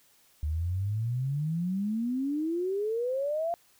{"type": "exponential sweep", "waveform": "sine", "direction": "up", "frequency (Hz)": [73.42, 698.5], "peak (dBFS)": -27, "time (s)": [0.43, 3.54], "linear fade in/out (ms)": 0, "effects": ["white hiss -63 dBFS RMS until 3.79 s"]}